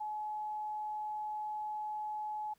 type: tone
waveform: sine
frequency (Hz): 850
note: G#5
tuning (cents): +40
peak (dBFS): -36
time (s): 0-2.54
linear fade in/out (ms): 10
effects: pink hiss -72 dBFS RMS until 2.58 s